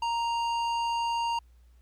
square tone with low-pass filter, 932.3 Hz, A#5, in tune, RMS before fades -29 dBFS, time 0.02-1.39 s, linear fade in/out 5 ms, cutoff 4900 Hz, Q 0.69, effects added 60 Hz sine -54 dBFS peak until 1.81 s + pink hiss -72 dBFS RMS until 1.81 s

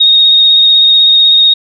sine tone with vibrato, 3729 Hz, A#7, in tune, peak -3 dBFS, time 0-1.54 s, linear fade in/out 10 ms, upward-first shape sine, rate 16 Hz, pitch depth 18 cents each way, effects none

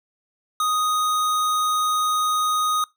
square tone, 1245 Hz, D#6, 1 cent sharp, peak -20 dBFS, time 0.6-2.84 s, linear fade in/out 2 ms, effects noise-tail reverb RT60 0.2 s tail -23 dB re dry

